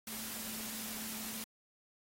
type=tone in noise; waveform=sine; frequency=220.1 Hz; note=A3; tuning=1 cent sharp; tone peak=-48 dBFS; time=0.07-1.44 s; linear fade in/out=2 ms; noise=white; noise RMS=-43 dBFS; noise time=0.07-1.44 s; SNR=-8 dB; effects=AAC 48 kbps